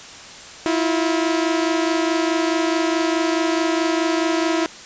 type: tone pair together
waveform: sawtooth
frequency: 324.7 / 349.4 Hz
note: E4 / F4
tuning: -26 / +1 cents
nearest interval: minor second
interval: 127 cents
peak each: -15 / -19 dBFS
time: 0.66-4.66 s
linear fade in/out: 0 ms
effects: white hiss -38 dBFS RMS until 4.85 s + resampled to 16000 Hz